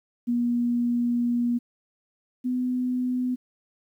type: tone pair in turn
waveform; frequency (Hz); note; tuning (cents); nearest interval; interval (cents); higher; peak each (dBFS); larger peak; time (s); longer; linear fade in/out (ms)
sine; 239.9 / 250.9; A#3 / B3; +50 / +28; minor second; 78; second; -21 / -23; first; 0.27-1.59 / 2.44-3.36; first; 20
effects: 10-bit